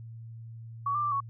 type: tone with pitch steps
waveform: sine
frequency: 1127 / 1186 / 1175 / 1112 Hz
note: C#6 / D6 / D6 / C#6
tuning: +28 / +17 / +1 / +5 cents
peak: -26 dBFS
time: 0.86-1.204 s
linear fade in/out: 5 ms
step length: 86 ms
effects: added 114 Hz sine -41 dBFS peak until 1.29 s